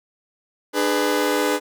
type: chord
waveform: sawtooth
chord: G# diminished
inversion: second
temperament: just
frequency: 299 / 415.3 / 498.4 Hz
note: D4 / G#4 / B4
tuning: +31 / 0 / +16 cents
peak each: -19 dBFS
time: 0.73-1.6 s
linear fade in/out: 50 ms
effects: none